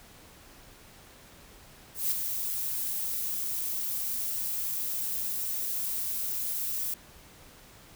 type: noise with ADSR envelope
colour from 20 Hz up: violet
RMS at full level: -26 dBFS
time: 1.94-6.94 s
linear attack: 170 ms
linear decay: 17 ms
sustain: -6 dB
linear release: 3 ms
effects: pink hiss -53 dBFS RMS until 7.95 s